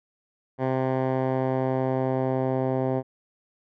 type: tone with low-pass filter sweep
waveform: 10% pulse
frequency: 130.81 Hz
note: C3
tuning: in tune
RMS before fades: -25 dBFS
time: 0.58-3.03 s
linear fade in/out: 50 ms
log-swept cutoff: 1200 to 730 Hz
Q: 0.96
effects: none